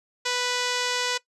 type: tone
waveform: 5% pulse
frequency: 493.9 Hz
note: B4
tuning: in tune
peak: -12 dBFS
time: 0.25-1.18 s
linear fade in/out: 10 ms
effects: noise-tail reverb RT60 0.1 s tail -19 dB re dry + resampled to 24000 Hz